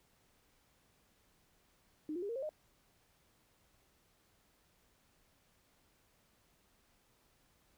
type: tone with pitch steps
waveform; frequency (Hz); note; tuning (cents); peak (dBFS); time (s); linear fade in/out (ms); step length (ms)
sine; 306.5 / 352.1 / 404.4 / 464.6 / 533.6 / 613; D#4 / F4 / G#4 / A#4 / C5 / D#5; -26 / +14 / -46 / -6 / +34 / -26; -37; 2.09-2.492; 2; 67
effects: pink hiss -72 dBFS RMS until 7.77 s